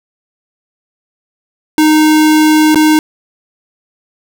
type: tone with dropouts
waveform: square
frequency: 308.9 Hz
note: D#4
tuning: 12 cents flat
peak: -6 dBFS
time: 1.78-2.99 s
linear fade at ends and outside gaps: 1 ms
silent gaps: 2.746-2.757 s
effects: none